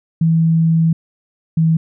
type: tone pair in turn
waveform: sine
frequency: 163.3 / 161.89 Hz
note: E3 / E3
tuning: -16 / -31 cents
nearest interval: unison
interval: 15 cents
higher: first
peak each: -10 dBFS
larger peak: neither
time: 0.21-0.93 / 1.57-1.77 s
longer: first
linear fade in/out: 5 ms
effects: none